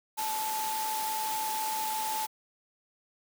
sine tone in noise, 873 Hz, A5, 14 cents flat, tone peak -31 dBFS, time 0.17-2.27 s, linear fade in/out 20 ms, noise white, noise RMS -36 dBFS, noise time 0.17-2.27 s, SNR +2 dB, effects high-pass 200 Hz 12 dB/octave

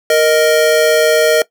square tone pair together, 466.2 / 622.3 Hz, A#4 / D#5, 0 / 0 cents, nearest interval perfect fourth, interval 500 cents, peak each -12 dBFS, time 0.1-1.42 s, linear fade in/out 2 ms, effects noise-tail reverb RT60 0.1 s tail -19 dB re dry

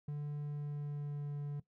triangle tone with pitch glide, 146.83 to 144.89 Hz, D3 to D3, 0 to -23 cents, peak -35 dBFS, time 0.08-1.6 s, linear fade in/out 5 ms, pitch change -23 cents, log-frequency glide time 0.38-1.38 s, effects noise-tail reverb RT60 0.1 s tail -17 dB re dry

